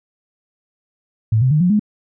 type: tone with pitch steps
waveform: sine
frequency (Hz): 110 / 129.31 / 152.01 / 178.7 / 210.1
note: A2 / C3 / D#3 / F3 / G#3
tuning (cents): 0 / -20 / -40 / +40 / +20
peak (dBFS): -11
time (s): 1.32-1.795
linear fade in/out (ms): 5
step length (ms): 95
effects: none